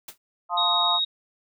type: noise with exponential decay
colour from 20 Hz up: white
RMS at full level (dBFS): -33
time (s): 0.08-0.18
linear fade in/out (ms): 5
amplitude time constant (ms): 20
type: chord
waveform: sine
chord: F dominant seventh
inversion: none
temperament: equal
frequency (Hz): 698.5 / 880 / 1046.5 / 1244.5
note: F5 / A5 / C6 / Eb6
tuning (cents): 0 / 0 / 0 / 0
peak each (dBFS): -28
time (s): 0.49-1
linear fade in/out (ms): 50
type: tone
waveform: sine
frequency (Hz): 3768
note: A#7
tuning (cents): +18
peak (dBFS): -21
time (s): 0.57-1.05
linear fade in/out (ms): 10
effects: none